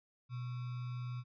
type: tone with sample-and-hold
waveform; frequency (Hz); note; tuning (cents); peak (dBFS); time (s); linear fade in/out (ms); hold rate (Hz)
sine; 123.47; B2; 0; -38; 0.29-1.24; 50; 1225
effects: resampled to 11025 Hz